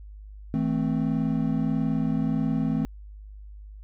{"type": "chord", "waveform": "triangle", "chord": "A minor", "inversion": "second", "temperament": "equal with one note detuned", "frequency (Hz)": [161.24, 220, 261.6], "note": ["E3", "A3", "C4"], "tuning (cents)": [-38, 0, 0], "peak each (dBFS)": -25, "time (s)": [0.54, 2.85], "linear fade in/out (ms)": 0, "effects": ["added 51 Hz sine -40 dBFS peak until 3.83 s"]}